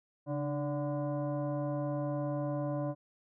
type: tone with frequency modulation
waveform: sine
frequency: 140.9 Hz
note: C#3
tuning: 29 cents sharp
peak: -31 dBFS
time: 0.26-2.95 s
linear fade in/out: 50 ms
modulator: 438 Hz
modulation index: 1.3
effects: none